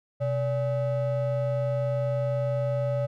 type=ring-modulated tone; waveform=triangle; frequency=350.9 Hz; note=F4; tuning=8 cents sharp; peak=-19 dBFS; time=0.2-3.07 s; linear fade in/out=20 ms; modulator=223 Hz; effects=none